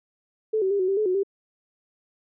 sine tone with pitch steps, 435.8 / 380.7 / 401.7 / 371 / 390.4 / 428.1 / 367.4 / 394.2 Hz, A4 / F#4 / G4 / F#4 / G4 / A4 / F#4 / G4, -17 / +49 / +42 / +5 / -7 / -47 / -12 / +10 cents, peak -20 dBFS, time 0.53-1.234 s, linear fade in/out 10 ms, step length 88 ms, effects none

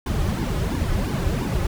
brown noise with flanger, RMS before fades -23 dBFS, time 0.06-1.67 s, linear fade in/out 5 ms, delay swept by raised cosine 1.5 to 4.4 ms, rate 2.9 Hz, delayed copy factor -1, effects none

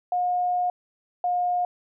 sine tone pair in turn, 718 / 714.3 Hz, F5 / F5, +48 / +39 cents, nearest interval unison, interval 9 cents, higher first, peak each -21 dBFS, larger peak neither, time 0.12-0.7 / 1.24-1.65 s, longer first, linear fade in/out 2 ms, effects none

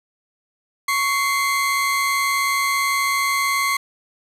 40% pulse tone pair together, 1108.7 / 2079 Hz, C#6 / C7, 0 / -12 cents, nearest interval major seventh, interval 1088 cents, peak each -20 dBFS, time 0.88-3.77 s, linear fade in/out 5 ms, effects resampled to 32000 Hz + 7-bit

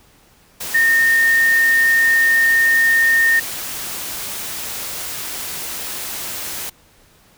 sine tone in noise, 1832 Hz, A#6, 31 cents flat, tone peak -11 dBFS, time 0.74-3.4 s, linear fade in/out 10 ms, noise white, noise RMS -27 dBFS, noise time 0.6-6.7 s, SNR +13 dB, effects pink hiss -52 dBFS RMS until 7.37 s

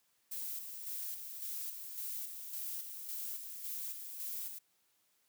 violet noise with tremolo, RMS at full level -41 dBFS, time 0.31-4.59 s, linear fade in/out 10 ms, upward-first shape square, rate 1.8 Hz, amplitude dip 45%, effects white hiss -75 dBFS RMS until 5.28 s + high-pass 100 Hz 12 dB/octave

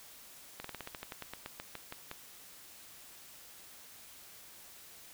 slowing click train, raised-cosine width 0.3 ms, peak -25 dBFS, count 16, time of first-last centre 0.6-2.114 s, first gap 44 ms, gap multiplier 1.11, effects white hiss -54 dBFS RMS until 5.13 s

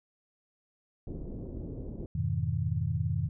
pink low-pass noise, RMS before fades -39 dBFS, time 1.07-2.06 s, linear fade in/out 2 ms, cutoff 440 Hz, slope 24 dB/octave
sine chord, F half-diminished seventh, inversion none, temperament just, 87.31 / 104.77 / 125.72 / 157.15 Hz, F2 / Ab2 / Cb3 / Eb3, 0 / +16 / +31 / +18 cents, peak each -33 dBFS, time 2.15-3.29 s, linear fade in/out 5 ms
effects none

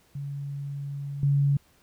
sine tone with level steps, 141.1 Hz, C#3, 31 cents sharp, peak -31 / -19 dBFS, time 0.15-1.57 s, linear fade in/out 5 ms, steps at 1.23 s, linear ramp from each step 2 ms, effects pink hiss -62 dBFS RMS until 1.82 s

